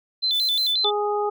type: tone with vibrato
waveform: sine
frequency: 3782 Hz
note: A#7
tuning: 24 cents sharp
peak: -19 dBFS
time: 0.22-0.91 s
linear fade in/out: 20 ms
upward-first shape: square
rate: 5.6 Hz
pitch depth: 130 cents each way
type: noise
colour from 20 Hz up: violet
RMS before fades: -36 dBFS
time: 0.3-0.75 s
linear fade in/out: 50 ms
type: harmonic tone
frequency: 414.5 Hz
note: G#4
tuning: 3 cents flat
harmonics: 1 / 2 / 3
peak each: -23 / -25 / -30 dBFS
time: 0.84-1.3 s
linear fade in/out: 10 ms
effects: none